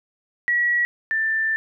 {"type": "tone pair in turn", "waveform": "sine", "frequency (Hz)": [1924, 1776.3], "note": ["B6", "A6"], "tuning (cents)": [-46, 16], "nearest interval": "minor second", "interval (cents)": 138, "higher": "first", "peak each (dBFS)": [-17, -19], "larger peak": "first", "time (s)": [[0.48, 0.85], [1.11, 1.56]], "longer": "second", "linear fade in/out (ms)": 0, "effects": []}